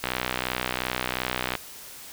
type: click train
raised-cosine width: 0.3 ms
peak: -9 dBFS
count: 96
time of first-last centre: 0.04-1.553 s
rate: 62.8 Hz
effects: white hiss -43 dBFS RMS until 2.12 s